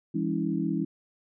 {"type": "tone cluster", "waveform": "sine", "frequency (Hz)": [167.4, 203.9, 278, 323.6], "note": ["E3", "G#3", "C#4", "E4"], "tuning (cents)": [27, -32, 5, -32], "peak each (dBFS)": -31, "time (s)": [0.14, 0.85], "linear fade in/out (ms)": 10, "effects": []}